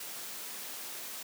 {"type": "noise", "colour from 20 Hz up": "white", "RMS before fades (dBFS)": -42, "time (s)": [0, 1.23], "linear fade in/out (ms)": 5, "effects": ["high-pass 200 Hz 12 dB/octave"]}